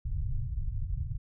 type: low-pass noise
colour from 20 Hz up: pink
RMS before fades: -32 dBFS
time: 0.05-1.18 s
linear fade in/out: 10 ms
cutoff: 140 Hz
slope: 96 dB/octave
effects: none